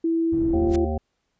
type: tone with pitch glide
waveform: sine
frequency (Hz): 329.6 to 343.8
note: E4 to F4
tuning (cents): 0 to -27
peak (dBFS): -19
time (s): 0.04-0.85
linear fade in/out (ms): 5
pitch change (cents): +73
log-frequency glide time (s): 0.49-0.65
type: low-pass noise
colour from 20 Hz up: pink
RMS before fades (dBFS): -32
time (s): 0.32-0.79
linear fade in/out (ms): 10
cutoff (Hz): 270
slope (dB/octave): 12
type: harmonic tone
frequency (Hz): 77.2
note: D#2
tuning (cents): -13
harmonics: 1 / 3 / 5 / 7 / 9 / 10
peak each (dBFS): -25 / -30 / -32 / -33 / -35 / -35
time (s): 0.53-0.98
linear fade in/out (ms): 5
type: noise with exponential growth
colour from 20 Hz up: white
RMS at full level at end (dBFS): -29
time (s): 0.67-0.76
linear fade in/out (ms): 5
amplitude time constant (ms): 18
effects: pink hiss -74 dBFS RMS until 1.39 s + resampled to 16000 Hz